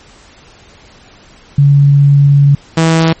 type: tone pair in turn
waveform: sine / sawtooth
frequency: 141.7 / 162.89 Hz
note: C#3 / E3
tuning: +38 / -20 cents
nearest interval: major second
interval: 242 cents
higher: second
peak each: -3 dBFS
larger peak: neither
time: 1.58-2.55 / 2.77-3.13 s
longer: first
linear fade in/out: 5 ms
effects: pink hiss -41 dBFS RMS until 3.2 s + MP3 32 kbps